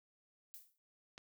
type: noise with exponential decay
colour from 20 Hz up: violet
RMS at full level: -49 dBFS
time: 0.54-0.78 s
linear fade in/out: 0 ms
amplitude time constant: 52 ms
type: click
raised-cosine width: 0.2 ms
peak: -33 dBFS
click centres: 1.179 s
effects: none